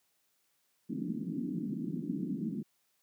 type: band-pass noise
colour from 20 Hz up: white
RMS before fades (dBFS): -36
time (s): 0.89-2.63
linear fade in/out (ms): 10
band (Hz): 160 to 300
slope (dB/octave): 48
effects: white hiss -75 dBFS RMS until 3.02 s + high-pass 100 Hz 12 dB/octave